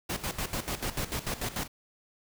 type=noise with tremolo; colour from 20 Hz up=pink; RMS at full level=-32 dBFS; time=0.09-1.68 s; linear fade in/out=10 ms; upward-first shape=square; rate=6.8 Hz; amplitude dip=75%; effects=none